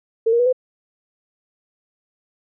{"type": "tone with pitch steps", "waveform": "sine", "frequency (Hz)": [451.4, 470, 489.4, 509.6], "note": ["A4", "A#4", "B4", "C5"], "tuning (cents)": [44, 14, -16, -46], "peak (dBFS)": -13, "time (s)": [0.26, 0.528], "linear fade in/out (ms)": 10, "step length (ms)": 67, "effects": []}